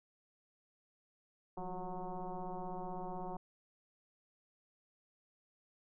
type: tone with frequency modulation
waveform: sine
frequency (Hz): 370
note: F#4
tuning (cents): 0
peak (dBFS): -39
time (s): 1.57-3.37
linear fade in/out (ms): 5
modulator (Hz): 181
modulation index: 3.3
effects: none